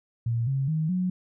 sine tone with pitch steps, 116.54 / 135.42 / 157.37 / 182.87 Hz, A#2 / C#3 / D#3 / F#3, 0 / -40 / +20 / -20 cents, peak -23 dBFS, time 0.26-1.1 s, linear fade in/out 5 ms, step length 210 ms, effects none

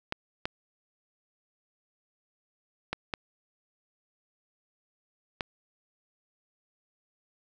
clicks, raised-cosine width 0.3 ms, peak -14 dBFS, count 5, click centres 0.124 / 0.455 / 2.93 / 3.138 / 5.408 s, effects none

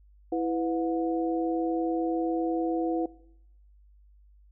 sine tone cluster, 329.2 / 499.3 / 722 Hz, E4 / B4 / F#5, -2 / +19 / -43 cents, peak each -27 / -32 / -33 dBFS, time 0.32-3.06 s, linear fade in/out 5 ms, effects noise-tail reverb RT60 0.8 s tail -21 dB re dry + added 50 Hz sine -54 dBFS peak until 4.51 s

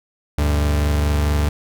40% pulse tone pair together, 73.42 / 98 Hz, D2 / G2, 0 / 0 cents, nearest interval perfect fourth, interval 500 cents, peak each -15 / -26 dBFS, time 0.38-1.49 s, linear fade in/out 5 ms, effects none

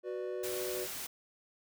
triangle chord, B minor, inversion second, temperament just, 370.4 / 493.9 / 592.7 Hz, F#4 / B4 / D5, +2 / 0 / +16 cents, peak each -36 / -39 / -41 dBFS, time 0.03-0.88 s, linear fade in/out 50 ms
white noise, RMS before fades -41 dBFS, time 0.43-1.07 s, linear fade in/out 10 ms
effects none

